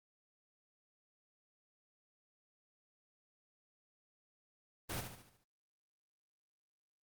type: noise with echo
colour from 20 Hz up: pink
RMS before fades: -40 dBFS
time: 4.89-5.01 s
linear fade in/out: 10 ms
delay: 72 ms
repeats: 6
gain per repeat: -6 dB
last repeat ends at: 5.442 s
effects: noise-tail reverb RT60 0.2 s tail -25 dB re dry + Opus 24 kbps